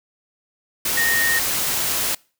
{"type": "tone in noise", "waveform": "sine", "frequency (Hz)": 1852, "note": "A#6", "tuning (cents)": -12, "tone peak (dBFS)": -18, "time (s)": [0.97, 1.39], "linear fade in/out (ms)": 5, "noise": "white", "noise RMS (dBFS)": -22, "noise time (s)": [0.85, 2.15], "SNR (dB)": 1, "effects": ["noise-tail reverb RT60 0.4 s tail -26 dB re dry"]}